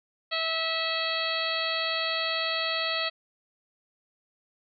harmonic tone with a mistuned harmonic, 651 Hz, E5, 22 cents flat, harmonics 1 / 2 / 3 / 4 / 5 / 6 / 7, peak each -34 / -34 / -34 / -34 / -34 / -34 / -34 dBFS, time 0.31-3.1 s, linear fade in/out 20 ms, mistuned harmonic 7, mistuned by -58 cents, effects none

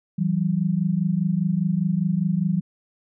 sine tone pair together, 164.7 / 189.67 Hz, E3 / F#3, -1 / +43 cents, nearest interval major second, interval 244 cents, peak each -22 dBFS, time 0.18-2.61 s, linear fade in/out 10 ms, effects none

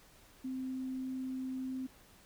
sine tone, 260 Hz, C4, 11 cents flat, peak -36 dBFS, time 0.44-1.87 s, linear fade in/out 10 ms, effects pink hiss -61 dBFS RMS until 2.25 s

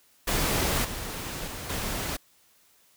pink noise with level steps, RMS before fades -26 / -35 / -37 / -31 dBFS, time 0.27-2.17 s, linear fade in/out 10 ms, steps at 0.84 / 1.47 / 1.69 s, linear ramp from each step 10 ms, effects white hiss -62 dBFS RMS until 2.96 s

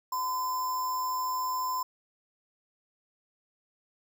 sine tone with sample-and-hold, 1014 Hz, B5, 45 cents sharp, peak -28 dBFS, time 0.12-1.83 s, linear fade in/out 5 ms, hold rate 6300 Hz, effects none

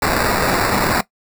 blue noise with sample-and-hold, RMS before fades -17 dBFS, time 0.02-1.01 s, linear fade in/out 5 ms, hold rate 3150 Hz, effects noise-tail reverb RT60 0.1 s tail -17 dB re dry

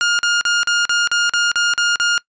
sawtooth tone bursts, 1417 Hz, F6, 25 cents sharp, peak -10 dBFS, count 10, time 0.01-2.179 s, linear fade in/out 0 ms, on 180 ms, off 41 ms, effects noise-tail reverb RT60 0.1 s tail -22 dB re dry + resampled to 16000 Hz

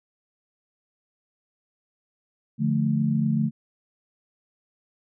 sine chord, D minor, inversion none, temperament equal, 146.83 / 174.61 / 220 Hz, D3 / F3 / A3, 0 / 0 / 0 cents, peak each -24 / -28 / -23 dBFS, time 2.58-3.51 s, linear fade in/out 50 ms, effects none

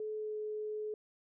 sine tone with pitch glide, 430 to 426.5 Hz, A4 to G#4, -40 to +46 cents, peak -36 dBFS, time 0-0.94 s, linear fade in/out 2 ms, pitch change -14 cents, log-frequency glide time 0.16-0.36 s, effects none

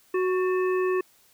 harmonic tone with a mistuned harmonic, 370 Hz, F#4, in tune, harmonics 1 / 3 / 5 / 7, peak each -22 / -32 / -36 / -39 dBFS, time 0.14-1.01 s, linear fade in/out 5 ms, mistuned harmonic 5, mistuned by -57 cents, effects white hiss -60 dBFS RMS until 1.33 s

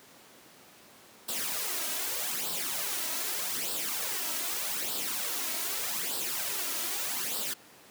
white noise with flanger, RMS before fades -33 dBFS, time 1.28-7.54 s, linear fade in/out 10 ms, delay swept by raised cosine 0.23 to 3.13 ms, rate 0.82 Hz, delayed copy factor +0.65, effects pink hiss -54 dBFS RMS until 7.9 s + high-pass 200 Hz 12 dB/octave

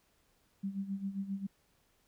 sine tone with tremolo, 196 Hz, G3, in tune, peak -32 dBFS, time 0.63-1.47 s, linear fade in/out 10 ms, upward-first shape sine, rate 7.5 Hz, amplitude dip 75%, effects pink hiss -72 dBFS RMS until 2.07 s

